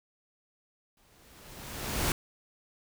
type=noise with exponential growth; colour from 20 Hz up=pink; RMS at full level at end=-27 dBFS; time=0.97-2.12 s; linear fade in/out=2 ms; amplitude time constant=250 ms; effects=none